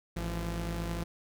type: tone pair together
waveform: sawtooth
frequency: 53.77 / 170.6 Hz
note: A1 / F3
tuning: -39 / -40 cents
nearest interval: octave + minor sixth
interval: 1999 cents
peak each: -31 / -32 dBFS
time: 0.16-1.04 s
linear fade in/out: 10 ms
effects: none